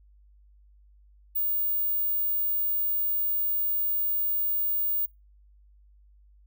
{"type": "tone", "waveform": "sine", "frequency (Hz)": 15510, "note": "B9", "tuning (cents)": -33, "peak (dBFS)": -24, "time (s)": [1.35, 5.06], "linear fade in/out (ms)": 10, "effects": ["noise-tail reverb RT60 0.2 s tail -19 dB re dry", "added 50 Hz sine -54 dBFS peak until 6.46 s"]}